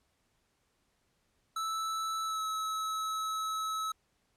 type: tone with pitch glide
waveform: square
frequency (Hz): 1314 to 1294.4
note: E6 to E6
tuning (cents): -6 to -32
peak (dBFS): -33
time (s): 1.56-3.92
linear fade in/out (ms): 5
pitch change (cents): -26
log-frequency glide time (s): 2.24-2.42
effects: pink hiss -75 dBFS RMS until 4.36 s + low-pass 11000 Hz 12 dB/octave